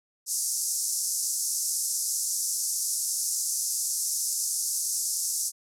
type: band-pass noise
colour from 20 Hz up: pink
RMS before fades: -29 dBFS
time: 0.26-5.52 s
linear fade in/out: 50 ms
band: 5400 to 12000 Hz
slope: 48 dB/octave
effects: none